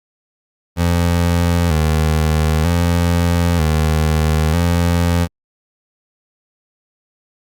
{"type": "tone with vibrato", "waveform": "25% pulse", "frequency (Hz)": 82, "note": "E2", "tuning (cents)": -9, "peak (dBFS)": -9, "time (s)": [0.76, 5.28], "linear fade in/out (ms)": 50, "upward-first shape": "square", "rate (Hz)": 0.53, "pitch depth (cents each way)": 84, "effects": ["Opus 48 kbps"]}